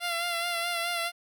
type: tone with vibrato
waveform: 10% pulse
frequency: 688 Hz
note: F5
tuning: 26 cents flat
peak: -20 dBFS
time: 0-1.12 s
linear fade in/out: 50 ms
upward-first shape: sine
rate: 4.7 Hz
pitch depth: 35 cents each way
effects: none